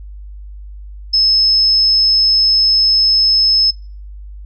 sine tone, 5200 Hz, E8, 24 cents flat, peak -9 dBFS, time 1.13-3.71 s, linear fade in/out 10 ms, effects noise-tail reverb RT60 0.4 s tail -25 dB re dry + added 50 Hz sine -29 dBFS peak until 4.45 s

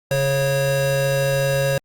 square tone pair together, 138.59 / 547.4 Hz, C#3 / C#5, 0 / -22 cents, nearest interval 2 octaves, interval 2378 cents, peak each -22 / -20 dBFS, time 0.11-1.78 s, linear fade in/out 2 ms, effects Opus 48 kbps

